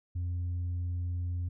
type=tone with tanh clipping; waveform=sine; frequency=88 Hz; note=F2; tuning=14 cents sharp; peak=-31 dBFS; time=0.15-1.49 s; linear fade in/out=10 ms; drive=1 dB; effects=none